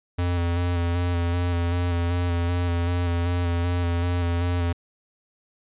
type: tone with vibrato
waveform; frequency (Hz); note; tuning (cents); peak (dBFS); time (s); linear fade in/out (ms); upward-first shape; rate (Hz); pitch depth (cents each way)
square; 87; F2; -6; -22; 0.18-4.73; 10; square; 2.6; 21
effects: resampled to 8000 Hz